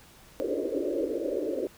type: band-pass noise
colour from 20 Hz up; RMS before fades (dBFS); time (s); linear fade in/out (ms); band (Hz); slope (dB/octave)
white; -30; 0.4-1.67; 0; 270 to 580; 96
effects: pink hiss -54 dBFS RMS until 1.77 s